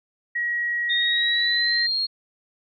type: tone with pitch glide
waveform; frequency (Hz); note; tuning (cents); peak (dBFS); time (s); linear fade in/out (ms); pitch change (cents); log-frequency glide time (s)
sine; 1905 to 1891.8; A#6 to A#6; +37 to +25; -22; 0.35-1.87; 10; -12; 1.01-1.21
type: linear sweep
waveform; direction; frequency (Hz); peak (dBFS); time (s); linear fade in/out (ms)
sine; up; 3655 to 4300; -21; 0.89-2.07; 20
effects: none